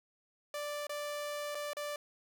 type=tone with dropouts; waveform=sawtooth; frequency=587.3 Hz; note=D5; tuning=in tune; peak=-33 dBFS; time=0.54-1.96 s; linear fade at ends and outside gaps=2 ms; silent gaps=0.869-0.894 / 1.548-1.552 / 1.733-1.768 s; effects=none